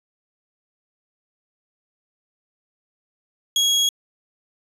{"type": "tone", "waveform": "30% pulse", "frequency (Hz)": 3312, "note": "G#7", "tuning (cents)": -5, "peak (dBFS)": -13, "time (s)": [3.56, 3.89], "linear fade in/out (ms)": 2, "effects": ["resampled to 32000 Hz"]}